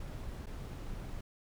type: noise with dropouts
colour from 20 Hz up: brown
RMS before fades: -42 dBFS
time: 0-1.21 s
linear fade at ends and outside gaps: 5 ms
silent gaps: 0.46-0.467 s
effects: none